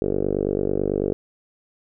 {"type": "tone with low-pass filter", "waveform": "5% pulse", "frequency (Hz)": 49.07, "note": "G1", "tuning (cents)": 2, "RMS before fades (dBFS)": -23, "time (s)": [0.02, 1.13], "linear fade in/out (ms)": 0, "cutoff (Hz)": 430, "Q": 3.6, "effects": []}